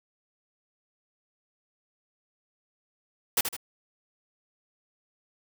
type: noise with echo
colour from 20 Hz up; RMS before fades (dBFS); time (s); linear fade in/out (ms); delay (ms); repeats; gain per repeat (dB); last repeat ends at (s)
white; -23; 3.37-3.41; 5; 78; 2; -7; 3.566
effects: none